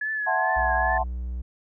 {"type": "tone with vibrato", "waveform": "sine", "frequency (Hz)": 1700, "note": "G#6", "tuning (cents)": 40, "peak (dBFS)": -25, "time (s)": [0.01, 0.98], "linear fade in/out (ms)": 5, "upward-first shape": "triangle", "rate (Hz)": 2.4, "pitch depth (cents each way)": 61}
{"type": "chord", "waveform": "sine", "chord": "F# half-diminished seventh", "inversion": "third", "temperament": "equal", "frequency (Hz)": [659.3, 740, 880, 1046.5], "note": ["E5", "F#5", "A5", "C6"], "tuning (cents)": [0, 0, 0, 0], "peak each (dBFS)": [-29, -25, -27, -31], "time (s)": [0.26, 1.04], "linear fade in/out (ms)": 20}
{"type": "tone", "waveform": "triangle", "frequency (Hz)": 61.3, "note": "B1", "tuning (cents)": -12, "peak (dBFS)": -26, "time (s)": [0.56, 1.42], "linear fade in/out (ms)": 10}
{"effects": []}